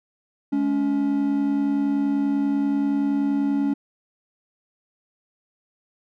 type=tone pair together; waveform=triangle; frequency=211.2 / 281.6 Hz; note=G#3 / C#4; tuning=+29 / +27 cents; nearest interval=perfect fourth; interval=498 cents; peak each=-25 / -18 dBFS; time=0.52-3.74 s; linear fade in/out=10 ms; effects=none